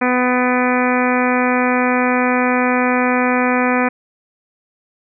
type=harmonic tone with a mistuned harmonic; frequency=250 Hz; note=B3; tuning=21 cents sharp; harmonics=1 / 2 / 3 / 4 / 5 / 6 / 7 / 8 / 9 / 10; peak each=-17 / -20 / -22 / -23 / -24 / -25 / -25 / -26 / -27 / -27 dBFS; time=0.01-3.89 s; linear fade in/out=10 ms; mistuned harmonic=10; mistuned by=-53 cents; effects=none